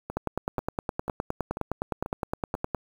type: two click trains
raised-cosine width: 1 ms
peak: -13 / -19 dBFS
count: 26 / 6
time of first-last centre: 0.17-2.747 / 0.1-2.551 s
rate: 9.7 / 2.04 Hz
effects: 7-bit